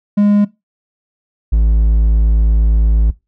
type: tone pair in turn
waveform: triangle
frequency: 205.5 / 54.3 Hz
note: G#3 / A1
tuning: -18 / -22 cents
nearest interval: octave + major seventh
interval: 2304 cents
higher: first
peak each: -6 dBFS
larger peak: neither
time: 0.17-0.45 / 1.52-3.11 s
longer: second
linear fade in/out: 10 ms
effects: noise-tail reverb RT60 0.2 s tail -19 dB re dry